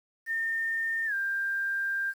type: tone with pitch glide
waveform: sine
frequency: 1816 to 1590.1 Hz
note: A#6 to G6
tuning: -46 to +24 cents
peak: -27 dBFS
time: 0.26-2.14 s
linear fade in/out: 50 ms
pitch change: -230 cents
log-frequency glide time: 1.06-1.14 s
effects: 9-bit